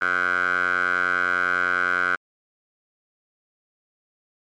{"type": "tone with band-pass filter", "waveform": "10% pulse", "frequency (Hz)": 89.9, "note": "F#2", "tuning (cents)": -49, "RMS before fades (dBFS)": -22, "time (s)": [0.01, 2.16], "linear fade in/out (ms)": 10, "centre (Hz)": 1500, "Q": 9.1, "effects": ["MP3 64 kbps"]}